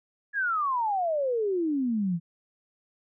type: exponential sweep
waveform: sine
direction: down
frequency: 1711 to 162.1 Hz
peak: -24 dBFS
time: 0.33-2.2 s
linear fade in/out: 50 ms
effects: none